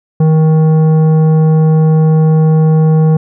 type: tone with tanh clipping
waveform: triangle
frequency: 157.6 Hz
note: D#3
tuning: 23 cents sharp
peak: -7 dBFS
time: 0.2-3.17 s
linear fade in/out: 5 ms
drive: 15 dB
effects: none